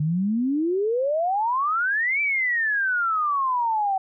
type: exponential two-way sweep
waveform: sine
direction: up then down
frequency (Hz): 145.6 to 2349 to 755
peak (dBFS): -20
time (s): 0-3.98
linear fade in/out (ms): 5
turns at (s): 2.21
effects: none